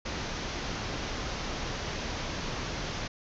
pink low-pass noise, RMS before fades -35 dBFS, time 0.05-3.08 s, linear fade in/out 10 ms, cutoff 6500 Hz, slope 96 dB/octave, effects none

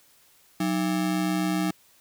square ring-modulated tone, 246.9 Hz, B3, in tune, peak -21 dBFS, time 0.6-1.71 s, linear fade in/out 5 ms, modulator 63.7 Hz, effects white hiss -59 dBFS RMS until 2 s

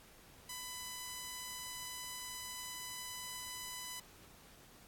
5% pulse tone, 999 Hz, B5, 20 cents sharp, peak -31 dBFS, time 0.49-4 s, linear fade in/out 5 ms, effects pink hiss -60 dBFS RMS until 4.87 s + AAC 64 kbps

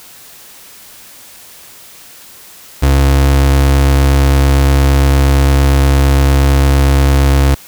35% pulse tone, 68.7 Hz, C#2, 15 cents flat, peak -5 dBFS, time 2.82-7.55 s, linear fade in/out 10 ms, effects white hiss -37 dBFS RMS until 7.67 s

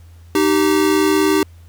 square tone pair together, 307.8 / 387.5 Hz, D#4 / G4, -19 / -20 cents, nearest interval major third, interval 399 cents, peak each -16 dBFS, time 0.35-1.43 s, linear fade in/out 2 ms, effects added 84 Hz sine -39 dBFS peak until 1.68 s + pink hiss -55 dBFS RMS until 1.68 s

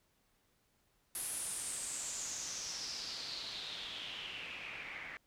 white noise with low-pass filter sweep, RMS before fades -43 dBFS, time 1.15-5.17 s, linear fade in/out 0 ms, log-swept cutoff 11000 to 2000 Hz, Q 5.4, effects pink hiss -75 dBFS RMS until 5.26 s

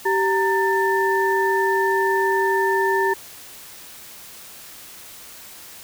sine tone cluster, 387.6 / 923 / 1776 Hz, G4 / A#5 / A6, -20 / -17 / +16 cents, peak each -20 / -21 / -23 dBFS, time 0.05-3.14 s, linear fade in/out 10 ms, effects white hiss -41 dBFS RMS until 5.83 s

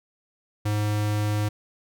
square tone, 105 Hz, G#2, 19 cents sharp, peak -23 dBFS, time 0.65-1.49 s, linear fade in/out 10 ms, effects none

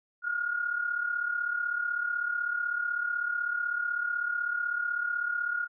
sine tone pair together, 1397 / 1433 Hz, F6 / F6, 0 / +44 cents, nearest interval unison, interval 44 cents, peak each -34 / -29 dBFS, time 0.22-5.68 s, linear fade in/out 50 ms, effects none

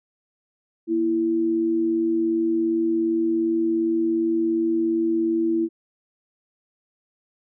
sine tone pair together, 234.9 / 332.2 Hz, A#3 / E4, +13 / +13 cents, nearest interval tritone, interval 600 cents, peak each -29 / -19 dBFS, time 0.87-5.69 s, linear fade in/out 50 ms, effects none

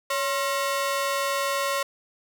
sawtooth ring-modulated tone, 816 Hz, G#5, 31 cents flat, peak -17 dBFS, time 0.1-1.83 s, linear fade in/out 5 ms, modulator 256 Hz, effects none

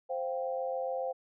sine chord, C suspended fourth, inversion none, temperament just, 523.3 / 697.7 / 784.9 Hz, C5 / F5 / G5, 0 / -2 / +2 cents, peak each -33 / -38 / -39 dBFS, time 0.09-1.13 s, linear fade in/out 20 ms, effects none

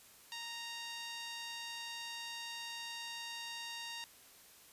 sawtooth tone with band-pass filter, 930 Hz, A#5, 4 cents flat, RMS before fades -45 dBFS, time 0.32-4.04 s, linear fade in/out 0 ms, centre 4000 Hz, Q 1.3, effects white hiss -60 dBFS RMS until 4.72 s + resampled to 32000 Hz

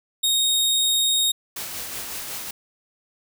sawtooth tone, 3729 Hz, A#7, in tune, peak -15 dBFS, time 0.23-1.32 s, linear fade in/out 10 ms
white noise with tremolo, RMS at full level -31 dBFS, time 1.56-2.51 s, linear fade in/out 5 ms, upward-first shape sine, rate 5.4 Hz, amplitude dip 30%
effects none

